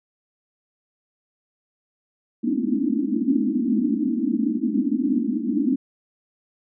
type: band-pass noise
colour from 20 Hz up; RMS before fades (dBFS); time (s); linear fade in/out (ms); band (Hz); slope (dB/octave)
pink; -22; 2.43-5.76; 10; 210 to 320; 96
effects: none